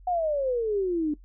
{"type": "exponential sweep", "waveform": "sine", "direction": "down", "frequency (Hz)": [740, 291.1], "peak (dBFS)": -23, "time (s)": [0.07, 1.14], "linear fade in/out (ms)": 5, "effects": ["noise-tail reverb RT60 0.1 s tail -18 dB re dry", "added 45 Hz sine -47 dBFS peak until 1.24 s"]}